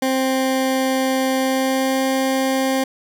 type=tone with pitch glide; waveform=20% pulse; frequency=262.9 to 265 Hz; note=C4 to C4; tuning=+8 to +22 cents; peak=-12 dBFS; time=0.02-2.84 s; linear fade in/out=5 ms; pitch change=+14 cents; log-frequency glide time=1.38-2.02 s; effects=none